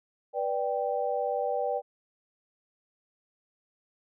sine chord, G major, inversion first, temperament just, 490 / 588 / 784 Hz, B4 / D5 / G5, -14 / +2 / 0 cents, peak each -31 dBFS, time 0.33-1.82 s, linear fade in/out 50 ms, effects none

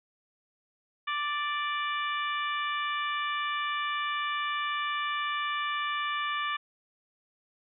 harmonic tone, 587.3 Hz, D5, in tune, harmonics 2 / 3 / 4 / 5 / 6, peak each -31 / -35 / -37 / -39 / -41 dBFS, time 1.07-6.57 s, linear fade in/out 10 ms, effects none

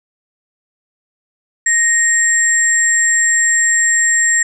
sine tone pair together, 1864.7 / 7466 Hz, A#6 / A#8, 0 / +2 cents, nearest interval 2 octaves, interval 2402 cents, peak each -13 dBFS, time 1.66-4.43 s, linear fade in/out 5 ms, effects none

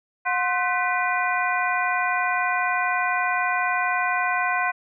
sine tone cluster, 724 / 1048 / 1513 / 1979 / 2426 Hz, F#5 / C6 / F#6 / B6 / D#7, -38 / +2 / +38 / +3 / -44 cents, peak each -26 / -26 / -26 / -28 / -30 dBFS, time 0.25-4.72 s, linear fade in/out 20 ms, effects none

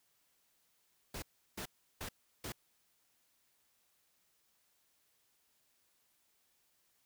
pink noise bursts, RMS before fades -43 dBFS, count 4, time 1.14-2.522 s, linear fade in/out 5 ms, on 83 ms, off 350 ms, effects white hiss -75 dBFS RMS until 7.05 s

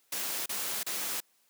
white noise bursts, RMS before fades -34 dBFS, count 3, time 0.12-1.204 s, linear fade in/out 5 ms, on 340 ms, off 32 ms, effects white hiss -69 dBFS RMS until 1.49 s + high-pass 200 Hz 12 dB/octave

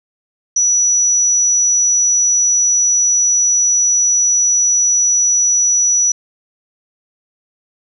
sine tone, 5890 Hz, F#8, 9 cents flat, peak -10 dBFS, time 0.56-6.12 s, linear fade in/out 5 ms, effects none

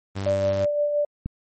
sawtooth tone, 98 Hz, G2, in tune, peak -23 dBFS, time 0.15-0.66 s, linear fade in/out 20 ms
sine tone with tremolo, 587.3 Hz, D5, in tune, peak -18 dBFS, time 0.26-1.05 s, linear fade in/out 5 ms, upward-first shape sine, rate 5.8 Hz, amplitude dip 40%
click, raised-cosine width 5 ms, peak -16 dBFS, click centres 1.26 s
effects MP3 32 kbps

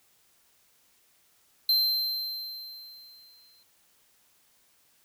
square tone with exponential decay, 4119 Hz, C8, 28 cents flat, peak -20 dBFS, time 1.69-3.63 s, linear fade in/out 2 ms, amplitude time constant 420 ms, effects white hiss -65 dBFS RMS until 5.04 s

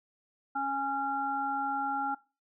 harmonic tone, 275.5 Hz, C#4, 11 cents flat, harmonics 1 / 3 / 5, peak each -39 / -31 / -33 dBFS, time 0.55-2.15 s, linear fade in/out 10 ms, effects noise-tail reverb RT60 0.3 s tail -20 dB re dry

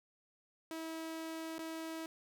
sawtooth tone with dropouts, 323.4 Hz, E4, 33 cents flat, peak -37 dBFS, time 0.71-2.06 s, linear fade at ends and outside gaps 1 ms, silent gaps 1.583-1.591 s, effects none

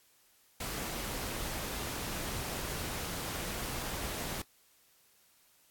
pink noise, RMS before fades -38 dBFS, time 0.6-4.42 s, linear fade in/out 5 ms, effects white hiss -66 dBFS RMS until 5.7 s + AAC 64 kbps

